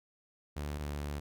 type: tone pair in turn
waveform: sawtooth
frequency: 73.42 / 72.83 Hz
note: D2 / D2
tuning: 0 / -14 cents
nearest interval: unison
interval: 14 cents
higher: first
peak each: -32 / -32 dBFS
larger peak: neither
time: 0.56-0.79 / 0.79-1.2 s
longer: second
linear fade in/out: 10 ms
effects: none